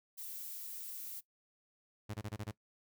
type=noise; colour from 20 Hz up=violet; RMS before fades=-45 dBFS; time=0.17-1.21 s; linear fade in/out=20 ms
type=tone bursts; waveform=sawtooth; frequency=105.8 Hz; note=G#2; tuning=33 cents sharp; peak=-35 dBFS; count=6; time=2.09-2.515 s; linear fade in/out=10 ms; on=50 ms; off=25 ms
effects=noise-tail reverb RT60 0.1 s tail -19 dB re dry